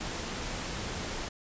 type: noise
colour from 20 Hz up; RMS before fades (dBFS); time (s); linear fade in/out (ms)
pink; -36; 0-1.29; 10
effects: resampled to 16000 Hz